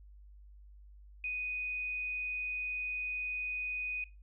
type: tone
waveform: sine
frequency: 2489 Hz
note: D#7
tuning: in tune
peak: -34 dBFS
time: 1.24-4.04 s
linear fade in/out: 2 ms
effects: noise-tail reverb RT60 0.3 s tail -20 dB re dry + added 50 Hz sine -52 dBFS peak until 4.22 s